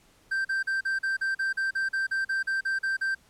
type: tone bursts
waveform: triangle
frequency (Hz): 1568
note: G6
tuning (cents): 0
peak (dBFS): -23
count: 16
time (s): 0.31-3.15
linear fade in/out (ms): 10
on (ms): 140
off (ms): 40
effects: pink hiss -61 dBFS RMS until 3.29 s + low-pass 12000 Hz 12 dB/octave